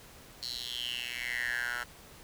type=tone with high-pass filter sweep; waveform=10% pulse; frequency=121.5 Hz; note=B2; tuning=28 cents flat; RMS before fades=-36 dBFS; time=0.42-1.84 s; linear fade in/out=10 ms; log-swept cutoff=4400 to 1300 Hz; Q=7.7; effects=pink hiss -53 dBFS RMS until 2.23 s